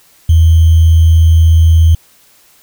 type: tone with sample-and-hold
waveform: sine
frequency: 81.7 Hz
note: E2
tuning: 15 cents flat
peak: -3 dBFS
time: 0.29-1.95 s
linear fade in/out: 5 ms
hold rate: 3150 Hz
effects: white hiss -47 dBFS RMS until 2.62 s